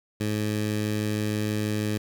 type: tone with notch filter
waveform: 15% pulse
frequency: 106.2 Hz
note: G#2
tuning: 39 cents sharp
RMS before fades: -27 dBFS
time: 0.2-1.98 s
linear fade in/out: 10 ms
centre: 1000 Hz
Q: 1.5
effects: 9-bit